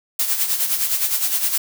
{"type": "noise with tremolo", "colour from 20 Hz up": "blue", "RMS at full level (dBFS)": -18, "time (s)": [0.19, 1.58], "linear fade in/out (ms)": 5, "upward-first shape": "sine", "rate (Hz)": 9.7, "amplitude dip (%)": 60, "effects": []}